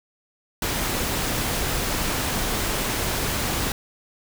pink noise, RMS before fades -25 dBFS, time 0.62-3.72 s, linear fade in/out 2 ms, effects none

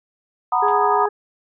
sine chord, B major seventh, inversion second, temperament just, 740.8 / 926 / 987.8 / 1234.7 Hz, F#5 / A#5 / B5 / D#6, +2 / -12 / 0 / -14 cents, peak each -21 dBFS, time 0.52-1.06 s, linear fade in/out 5 ms
harmonic tone, 415.3 Hz, G#4, in tune, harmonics 1 / 2 / 3 / 4, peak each -21 / -27 / -31 / -33 dBFS, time 0.62-1.09 s, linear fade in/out 10 ms
white noise with exponential decay, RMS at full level -34 dBFS, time 0.68-0.79 s, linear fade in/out 2 ms, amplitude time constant 23 ms
effects resampled to 8000 Hz

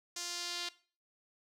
sawtooth tone with band-pass filter sweep, 349.2 Hz, F4, in tune, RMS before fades -40 dBFS, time 0.16-0.69 s, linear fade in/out 5 ms, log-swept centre 6100 to 4000 Hz, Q 2, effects noise-tail reverb RT60 0.4 s tail -18 dB re dry

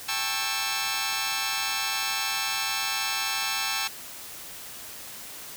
10% pulse chord, A dominant seventh, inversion third, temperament just, 792 / 880 / 1100 / 1320 Hz, G5 / A5 / C#6 / E6, +18 / 0 / -14 / +2 cents, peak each -25 dBFS, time 0.08-3.88 s, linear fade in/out 10 ms, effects white hiss -41 dBFS RMS until 5.56 s

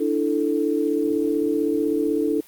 sine chord, D suspended second, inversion none, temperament equal, 293.7 / 329.6 / 440 Hz, D4 / E4 / A4, 0 / 0 / 0 cents, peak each -23 / -24 / -23 dBFS, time 0-2.41 s, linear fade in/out 10 ms, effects white hiss -49 dBFS RMS until 2.47 s + Opus 24 kbps

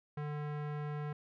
square tone with low-pass filter, 148.4 Hz, D3, 18 cents sharp, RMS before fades -39 dBFS, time 0.17-1.13 s, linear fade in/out 5 ms, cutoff 1700 Hz, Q 1.1, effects none

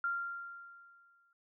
sine tone with exponential decay, 1388 Hz, F6, 11 cents flat, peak -30 dBFS, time 0.04-1.33 s, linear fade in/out 2 ms, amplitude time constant 280 ms, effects none

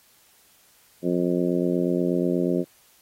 harmonic tone, 88.3 Hz, F2, 20 cents sharp, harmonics 2 / 3 / 4 / 5 / 6 / 7, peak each -26 / -26 / -25 / -31 / -31 / -33 dBFS, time 1.02-2.65 s, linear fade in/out 50 ms, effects white hiss -58 dBFS RMS until 3.01 s + AAC 48 kbps

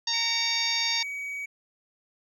harmonic tone, 924 Hz, A#5, 16 cents flat, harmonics 1 / 2 / 3 / 4 / 5 / 6 / 7, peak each -37 / -37 / -39 / -30 / -29 / -32 / -36 dBFS, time 0.07-1.03 s, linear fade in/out 5 ms
triangle tone, 2264 Hz, C#7, 36 cents sharp, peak -30 dBFS, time 0.13-1.46 s, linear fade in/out 10 ms
effects none

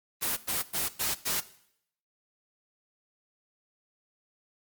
white noise bursts, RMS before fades -29 dBFS, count 5, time 0.21-1.41 s, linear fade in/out 20 ms, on 160 ms, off 100 ms, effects noise-tail reverb RT60 0.7 s tail -17 dB re dry + Opus 24 kbps

